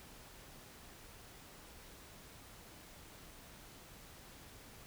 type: silence
effects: pink hiss -56 dBFS RMS until 4.86 s